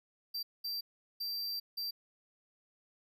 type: tone bursts at uneven times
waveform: square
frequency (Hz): 4699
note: D8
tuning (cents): 0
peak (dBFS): -36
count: 4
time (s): 0.34-0.43 / 0.64-0.81 / 1.2-1.6 / 1.77-1.91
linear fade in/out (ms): 10
effects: none